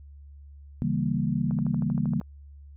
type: chord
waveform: sine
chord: C# diminished seventh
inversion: none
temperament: equal with one note detuned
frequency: 138.59 / 162.36 / 196 / 233.1 Hz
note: C#3 / E3 / G3 / Bb3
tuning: 0 / -26 / 0 / 0 cents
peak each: -29 dBFS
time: 0.82-2.2 s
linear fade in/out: 0 ms
type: click train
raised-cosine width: 1 ms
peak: -28 dBFS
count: 10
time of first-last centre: 1.51-2.213 s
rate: 12.8 Hz
effects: added 71 Hz sine -44 dBFS peak until 2.76 s